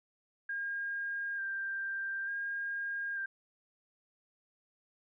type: tone with vibrato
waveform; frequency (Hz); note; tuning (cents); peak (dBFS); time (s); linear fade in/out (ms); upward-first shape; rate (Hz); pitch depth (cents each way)
sine; 1600; G6; +35; -34; 0.49-3.26; 5; square; 0.56; 19
effects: none